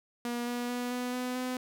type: tone with pitch steps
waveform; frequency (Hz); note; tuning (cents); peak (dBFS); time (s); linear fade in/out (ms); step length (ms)
sawtooth; 239.7 / 242.3 / 245 / 247.7 / 250.5 / 253.2; A#3 / B3 / B3 / B3 / B3 / B3; +48 / -33 / -14 / +5 / +25 / +43; -28; 0.25-1.57; 2; 220
effects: none